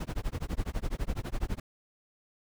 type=noise with tremolo; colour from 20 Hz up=brown; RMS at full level=-29 dBFS; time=0-1.6 s; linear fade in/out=5 ms; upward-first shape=sine; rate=12 Hz; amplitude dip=100%; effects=none